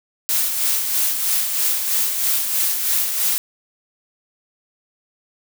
blue noise with tremolo, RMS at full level -18 dBFS, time 0.29-3.38 s, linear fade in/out 0 ms, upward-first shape sine, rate 3.1 Hz, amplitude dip 45%, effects none

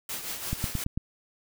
white noise with tremolo, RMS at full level -33 dBFS, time 0.09-0.84 s, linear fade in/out 2 ms, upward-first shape triangle, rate 5.8 Hz, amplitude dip 60%
click train, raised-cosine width 5 ms, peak -16 dBFS, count 5, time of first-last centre 0.53-0.975 s, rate 8.98 Hz
effects none

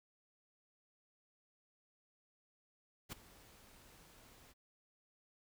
pink noise with ADSR envelope, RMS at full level -43 dBFS, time 3.09-4.54 s, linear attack 34 ms, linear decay 10 ms, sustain -19 dB, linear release 33 ms, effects none

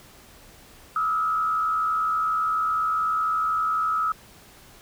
sine tone with frequency modulation, 1288 Hz, E6, 41 cents flat, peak -21 dBFS, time 0.96-4.12 s, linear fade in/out 2 ms, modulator 75.9 Hz, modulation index 0.67, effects pink hiss -50 dBFS RMS until 4.81 s

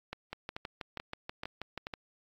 two click trains, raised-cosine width 0.3 ms, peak -22 / -22 dBFS, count 11 / 5, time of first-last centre 0.33-1.938 / 0.13-1.869 s, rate 6.22 / 2.3 Hz, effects AAC 48 kbps

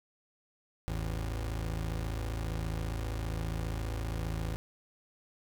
25% pulse tone pair together, 54.93 / 81.8 Hz, A1 / E2, -2 / -13 cents, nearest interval perfect fifth, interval 689 cents, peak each -30 / -36 dBFS, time 0.88-4.56 s, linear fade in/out 0 ms, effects none

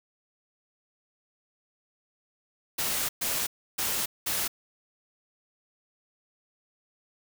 white noise bursts at uneven times, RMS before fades -29 dBFS, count 4, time 2.78-3.09 / 3.21-3.47 / 3.78-4.06 / 4.26-4.48 s, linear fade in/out 10 ms, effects none

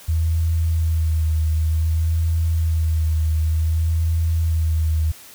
sine tone with vibrato, 80.4 Hz, E2, 43 cents flat, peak -16 dBFS, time 0.08-5.12 s, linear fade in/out 10 ms, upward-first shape sine, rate 0.55 Hz, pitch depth 36 cents each way, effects white hiss -43 dBFS RMS until 5.34 s

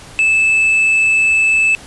triangle tone, 2623 Hz, E7, 9 cents flat, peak -8 dBFS, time 0.19-1.75 s, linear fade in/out 0 ms, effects pink hiss -37 dBFS RMS until 1.86 s + resampled to 24000 Hz

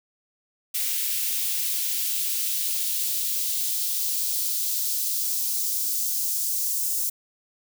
blue noise with high-pass filter sweep, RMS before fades -26 dBFS, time 0.74-7.1 s, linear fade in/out 10 ms, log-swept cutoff 2300 to 6300 Hz, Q 1.2, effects none

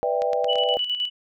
sine chord, E minor seventh, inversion second, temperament just, 494.4 / 593.3 / 659.3 / 791.1 Hz, B4 / D5 / E5 / G5, +2 / +18 / 0 / +16 cents, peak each -24 / -26 / -28 / -27 dBFS, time 0.03-0.77 s, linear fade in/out 0 ms
click train, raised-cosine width 0.2 ms, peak -18 dBFS, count 4, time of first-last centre 0.22-0.556 s, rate 8.92 Hz
sine tone with tremolo, 2960 Hz, F#7, in tune, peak -21 dBFS, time 0.48-1.1 s, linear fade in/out 20 ms, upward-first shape square, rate 9.6 Hz, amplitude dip 55%
effects none

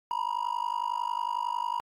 triangle tone with amplitude modulation, 960 Hz, B5, 49 cents flat, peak -22 dBFS, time 0.11-1.8 s, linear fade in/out 0 ms, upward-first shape sine, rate 51 Hz, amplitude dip 100%, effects AAC 64 kbps

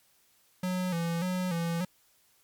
square tone with vibrato, 175.5 Hz, F3, 9 cents sharp, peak -29 dBFS, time 0.63-1.85 s, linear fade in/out 5 ms, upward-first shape square, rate 1.7 Hz, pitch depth 73 cents each way, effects white hiss -66 dBFS RMS until 2.43 s + MP3 96 kbps

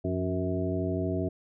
harmonic tone with a mistuned harmonic, 92.5 Hz, F#2, in tune, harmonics 1 / 2 / 3 / 4 / 5 / 7, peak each -32 / -34 / -33 / -33 / -40 / -35 dBFS, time 0.04-1.29 s, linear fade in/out 10 ms, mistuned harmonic 2, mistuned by -82 cents, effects none

